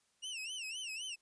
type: tone with vibrato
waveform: sawtooth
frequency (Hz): 2794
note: F7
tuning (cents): 0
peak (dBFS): -37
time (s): 0.22-1.16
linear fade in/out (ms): 20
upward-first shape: sine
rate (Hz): 3.9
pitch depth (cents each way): 170
effects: white hiss -75 dBFS RMS until 1.21 s + resampled to 22050 Hz